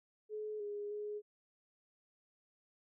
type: tone with pitch steps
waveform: sine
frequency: 426.8 / 412.1 / 418.1 Hz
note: G#4 / G#4 / G#4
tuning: +47 / -13 / +12 cents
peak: -39 dBFS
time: 0.29-1.22 s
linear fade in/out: 50 ms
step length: 310 ms
effects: none